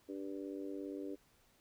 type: harmonic tone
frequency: 97.6 Hz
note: G2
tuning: 7 cents flat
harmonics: 3 / 4 / 5 / 6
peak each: -43 / -46 / -49 / -55 dBFS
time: 0.08-1.16 s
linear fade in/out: 20 ms
effects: pink hiss -70 dBFS RMS until 1.6 s